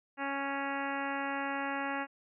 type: harmonic tone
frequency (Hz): 277.2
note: C#4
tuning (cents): 0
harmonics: 1 / 2 / 3 / 4 / 5 / 6 / 7 / 8 / 9 / 10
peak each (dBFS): -39 / -42 / -38 / -42 / -42 / -41 / -43 / -48 / -48 / -48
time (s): 0.17-2.07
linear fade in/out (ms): 50
effects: none